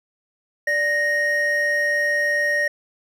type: tone pair together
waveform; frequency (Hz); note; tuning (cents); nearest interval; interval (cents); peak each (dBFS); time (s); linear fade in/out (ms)
triangle; 587.3 / 1864.6; D5 / A#6; 0 / 0; octave + minor sixth; 2000; -23 / -17; 0.67-2.68; 5
effects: none